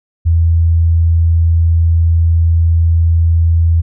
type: tone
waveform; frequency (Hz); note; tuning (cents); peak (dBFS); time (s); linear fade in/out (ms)
sine; 83; E2; +12; -7; 0.25-3.82; 20
effects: none